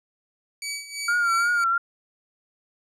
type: tone with tremolo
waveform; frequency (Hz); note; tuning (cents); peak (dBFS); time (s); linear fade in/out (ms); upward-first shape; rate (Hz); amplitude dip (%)
15% pulse; 2280; C#7; +48; -21; 0.62-1.64; 2; sine; 3; 75
type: tone with vibrato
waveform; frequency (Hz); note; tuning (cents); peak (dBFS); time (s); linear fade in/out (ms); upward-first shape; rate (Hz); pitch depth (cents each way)
sine; 1396.9; F6; 0; -19; 1.08-1.78; 5; triangle; 2.9; 65
effects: low-pass 11000 Hz 12 dB/octave